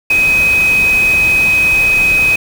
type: tone in noise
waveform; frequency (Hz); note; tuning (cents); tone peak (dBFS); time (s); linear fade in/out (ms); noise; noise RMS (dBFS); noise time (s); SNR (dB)
sine; 2524; D#7; +24; -8; 0.1-2.36; 5; pink; -23; 0.1-2.36; +12
effects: none